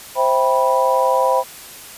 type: chord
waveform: sine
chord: C major seventh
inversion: none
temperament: just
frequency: 523.3 / 654.1 / 784.9 / 981.1 Hz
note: C5 / E5 / G5 / B5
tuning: 0 / -14 / +2 / -12 cents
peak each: -17 / -22 / -21 / -17 dBFS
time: 0.15-1.44 s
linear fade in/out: 50 ms
effects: white hiss -37 dBFS RMS until 1.97 s + resampled to 32000 Hz